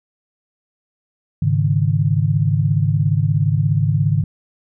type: chord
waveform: sine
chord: Ab suspended fourth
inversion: none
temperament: equal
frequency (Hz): 103.83 / 138.59 / 155.56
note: Ab2 / Db3 / Eb3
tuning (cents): 0 / 0 / 0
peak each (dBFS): -18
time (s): 1.42-4.24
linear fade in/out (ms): 5
effects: none